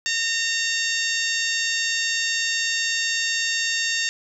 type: harmonic tone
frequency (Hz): 916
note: A#5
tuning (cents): -31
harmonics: 2 / 3 / 4 / 5 / 6 / 7 / 8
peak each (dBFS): -26 / -28 / -29 / -30 / -31 / -31 / -32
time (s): 0.06-4.09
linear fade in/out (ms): 0
effects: 9-bit